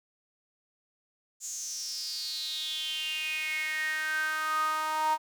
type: tone with high-pass filter sweep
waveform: sawtooth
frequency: 311.1 Hz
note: D#4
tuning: in tune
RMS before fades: -32 dBFS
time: 1.4-5.18 s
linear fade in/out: 50 ms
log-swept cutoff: 7000 to 910 Hz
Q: 8.1
effects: none